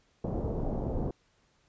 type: low-pass noise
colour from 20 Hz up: pink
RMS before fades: -32 dBFS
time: 0.24-1.11 s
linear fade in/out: 5 ms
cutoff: 680 Hz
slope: 24 dB/octave
effects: pink hiss -69 dBFS RMS until 1.68 s + resampled to 16000 Hz